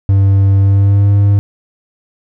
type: tone with pitch glide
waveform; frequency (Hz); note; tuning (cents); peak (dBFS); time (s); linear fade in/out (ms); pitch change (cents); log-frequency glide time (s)
triangle; 98 to 100.81; G2 to G2; 0 to +49; -4; 0.09-1.39; 0; +49; 0.6-1.11
effects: none